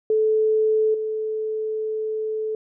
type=tone with level steps; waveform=sine; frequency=435 Hz; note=A4; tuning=20 cents flat; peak=-16 / -23 dBFS; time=0.1-2.55 s; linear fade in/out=2 ms; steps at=0.94 s; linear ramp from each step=5 ms; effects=none